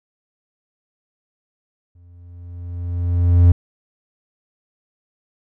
triangle tone with exponential growth, 87.31 Hz, F2, in tune, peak -4 dBFS, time 1.95-3.52 s, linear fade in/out 5 ms, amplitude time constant 340 ms, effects none

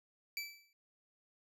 25% pulse tone with exponential decay, 2318 Hz, D7, 23 cents flat, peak -32 dBFS, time 0.37-0.73 s, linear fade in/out 1 ms, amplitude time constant 77 ms, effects none

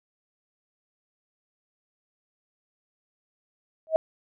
sine tone with exponential growth, 639 Hz, D#5, 46 cents sharp, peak -12 dBFS, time 3.87-3.96 s, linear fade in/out 0 ms, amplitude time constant 18 ms, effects none

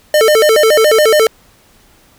square tone with vibrato, 518 Hz, C5, 17 cents flat, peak -7 dBFS, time 0.14-1.27 s, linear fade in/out 2 ms, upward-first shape square, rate 7.1 Hz, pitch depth 270 cents each way, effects pink hiss -48 dBFS RMS until 2.18 s

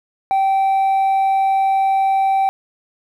triangle tone with hard clipping, 776 Hz, G5, 18 cents flat, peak -12 dBFS, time 0.31-2.49 s, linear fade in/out 0 ms, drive 1 dB, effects none

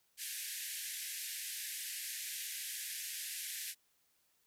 white band-pass noise, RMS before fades -43 dBFS, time 0.17-3.75 s, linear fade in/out 50 ms, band 1600 to 14000 Hz, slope 96 dB/octave, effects white hiss -75 dBFS RMS until 4.46 s

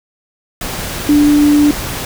sine tone in noise, 293.7 Hz, D4, in tune, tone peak -6 dBFS, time 1.09-1.71 s, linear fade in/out 2 ms, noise pink, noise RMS -22 dBFS, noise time 0.61-2.05 s, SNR +13 dB, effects none

